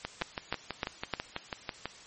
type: two click trains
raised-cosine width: 0.3 ms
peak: -13 / -17 dBFS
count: 4 / 12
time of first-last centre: 0.22-1.137 / 0.05-1.856 s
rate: 3.27 / 6.09 Hz
effects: white hiss -51 dBFS RMS until 2.06 s + MP3 32 kbps